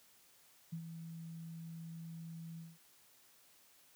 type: tone with ADSR envelope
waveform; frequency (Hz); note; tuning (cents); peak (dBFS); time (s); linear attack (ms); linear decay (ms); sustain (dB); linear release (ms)
sine; 164.81; E3; 0; -38; 0.72-2.78; 11; 80; -7; 200
effects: white hiss -66 dBFS RMS until 3.95 s + high-pass 60 Hz 12 dB/octave